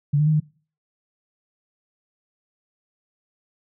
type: tone with pitch steps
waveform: sine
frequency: 144.4 / 150.6 / 155.2 / 152.3 Hz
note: D3 / D3 / D#3 / D#3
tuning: -29 / +44 / -4 / -37 cents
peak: -15 dBFS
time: 0.13-0.402 s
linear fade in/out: 10 ms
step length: 68 ms
effects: noise-tail reverb RT60 0.4 s tail -23 dB re dry